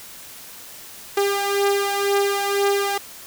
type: beating tone pair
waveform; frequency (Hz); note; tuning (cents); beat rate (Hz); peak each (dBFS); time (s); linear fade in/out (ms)
sawtooth; 400 / 402; G4 / G4; +35 / +44; 2; -16 / -20; 1.17-2.98; 5
effects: white hiss -40 dBFS RMS until 3.26 s